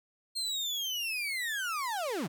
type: linear sweep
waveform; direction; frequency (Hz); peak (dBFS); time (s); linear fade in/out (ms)
35% pulse; down; 4231 to 125.1; -30; 0.35-2.28; 20
effects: none